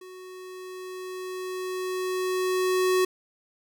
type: tone with level ramp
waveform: square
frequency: 370 Hz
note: F#4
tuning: in tune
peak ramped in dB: -43 to -20 dBFS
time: 0.01-3.05 s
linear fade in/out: 5 ms
effects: none